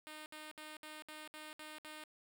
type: tone bursts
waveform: 5% pulse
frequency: 307.2 Hz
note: D#4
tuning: 22 cents flat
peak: -37 dBFS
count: 8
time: 0.07-2.038 s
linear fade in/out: 0 ms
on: 190 ms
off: 64 ms
effects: none